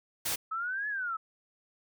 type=noise; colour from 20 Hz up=white; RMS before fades=-32 dBFS; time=0.25-0.36 s; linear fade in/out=10 ms
type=exponential two-way sweep; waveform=sine; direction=up then down; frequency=1282 to 1728 to 1282 Hz; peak=-31 dBFS; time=0.51-1.17 s; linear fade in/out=10 ms; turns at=0.88 s
effects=none